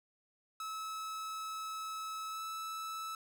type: tone with pitch glide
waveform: 45% pulse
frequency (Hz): 1297 to 1309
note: E6 to E6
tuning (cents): -28 to -13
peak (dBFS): -39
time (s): 0.6-3.15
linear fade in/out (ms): 2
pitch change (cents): +15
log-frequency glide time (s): 2.29-2.41
effects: none